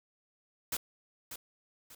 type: noise with echo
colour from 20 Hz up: white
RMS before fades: -34 dBFS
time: 0.72-0.77 s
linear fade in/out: 5 ms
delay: 590 ms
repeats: 2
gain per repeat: -9 dB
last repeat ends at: 1.95 s
effects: none